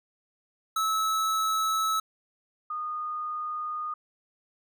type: tone pair in turn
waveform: square / sine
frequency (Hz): 1301 / 1228.5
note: E6 / D#6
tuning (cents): -23 / -22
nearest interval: minor second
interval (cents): 99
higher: first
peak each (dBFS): -25 / -30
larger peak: first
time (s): 0.76-2 / 2.7-3.94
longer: neither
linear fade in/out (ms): 5
effects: none